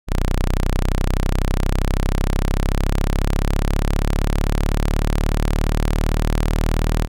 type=exponential sweep; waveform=sawtooth; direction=up; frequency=30.82 to 39.36 Hz; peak=-12 dBFS; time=0.07-7.08 s; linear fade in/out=50 ms; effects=none